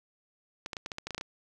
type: clicks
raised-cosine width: 0.2 ms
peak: -19 dBFS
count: 11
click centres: 0.661 / 0.732 / 0.768 / 0.861 / 0.918 / 0.984 / 1.07 / 1.107 / 1.147 / 1.18 / 1.211 s
effects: none